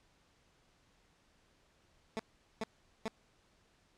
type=tone bursts; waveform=15% pulse; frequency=220.6 Hz; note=A3; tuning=5 cents sharp; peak=-29 dBFS; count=3; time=2.17-3.079 s; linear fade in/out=0 ms; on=23 ms; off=420 ms; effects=pink hiss -70 dBFS RMS until 3.97 s + low-pass 7000 Hz 12 dB/octave